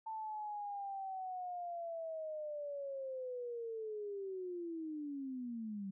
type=linear sweep; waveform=sine; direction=down; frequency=890 to 189.8 Hz; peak=-40 dBFS; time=0.06-5.91 s; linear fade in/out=10 ms; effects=none